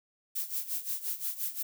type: noise with tremolo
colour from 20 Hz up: violet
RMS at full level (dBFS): -32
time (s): 0.35-1.63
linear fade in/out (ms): 10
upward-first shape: sine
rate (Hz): 5.7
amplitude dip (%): 80
effects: none